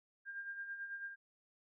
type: tone with tremolo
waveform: sine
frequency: 1602 Hz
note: G6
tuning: 37 cents sharp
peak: -40 dBFS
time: 0.25-1.16 s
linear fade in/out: 50 ms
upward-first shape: sine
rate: 9.1 Hz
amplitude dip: 55%
effects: none